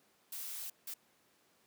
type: noise bursts at uneven times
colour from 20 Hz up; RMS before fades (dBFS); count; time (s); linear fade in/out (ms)
blue; -43; 2; 0.32-0.7 / 0.87-0.94; 5
effects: pink hiss -70 dBFS RMS until 1.66 s + high-pass 200 Hz 12 dB/octave